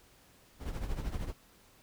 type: noise with tremolo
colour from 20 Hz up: brown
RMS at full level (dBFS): -33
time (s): 0.59-1.34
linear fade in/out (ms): 50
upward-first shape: triangle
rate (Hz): 13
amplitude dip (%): 75
effects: pink hiss -62 dBFS RMS until 1.82 s